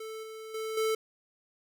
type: tone with level steps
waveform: square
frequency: 440 Hz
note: A4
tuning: in tune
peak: -39 / -42 / -34 / -27 dBFS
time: 0-0.95 s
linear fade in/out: 5 ms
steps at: 0.23 / 0.54 / 0.77 s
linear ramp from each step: 5 ms
effects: none